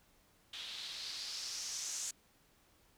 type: noise with low-pass filter sweep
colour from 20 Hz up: blue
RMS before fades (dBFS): -43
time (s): 0.53-2.11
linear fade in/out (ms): 5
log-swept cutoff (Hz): 3400 to 7100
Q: 3.5
effects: pink hiss -69 dBFS RMS until 2.97 s